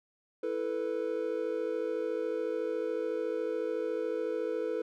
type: chord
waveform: triangle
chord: E suspended fourth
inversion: none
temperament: equal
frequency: 329.6 / 440 / 493.9 Hz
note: E4 / A4 / B4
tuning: 0 / 0 / 0 cents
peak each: -36 / -32 / -32 dBFS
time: 0.43-4.82 s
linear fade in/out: 5 ms
effects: none